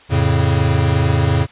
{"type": "chord", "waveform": "square", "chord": "F augmented", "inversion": "none", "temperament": "equal", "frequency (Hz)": [87.31, 110, 138.59], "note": ["F2", "A2", "C#3"], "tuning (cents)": [0, 0, 0], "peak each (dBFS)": -18, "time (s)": [0.09, 1.47], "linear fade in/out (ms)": 50, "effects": ["white hiss -45 dBFS RMS until 1.51 s", "resampled to 8000 Hz"]}